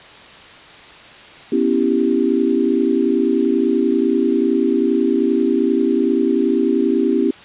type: chord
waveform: sine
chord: C# half-diminished seventh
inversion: third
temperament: equal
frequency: 246.9 / 277.2 / 329.6 / 392 Hz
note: B3 / C#4 / E4 / G4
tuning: 0 / 0 / 0 / 0 cents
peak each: -19 dBFS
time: 1.52-7.31 s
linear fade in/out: 5 ms
effects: white hiss -40 dBFS RMS until 7.44 s + resampled to 8000 Hz